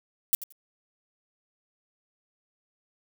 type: noise with echo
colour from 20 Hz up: violet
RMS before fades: -22 dBFS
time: 0.33-0.35 s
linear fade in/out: 0 ms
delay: 87 ms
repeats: 2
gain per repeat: -15 dB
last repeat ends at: 0.524 s
effects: none